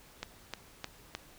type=click train; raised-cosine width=0.2 ms; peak=-19 dBFS; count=4; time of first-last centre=0.23-1.15 s; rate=3.26 Hz; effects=pink hiss -57 dBFS RMS until 1.38 s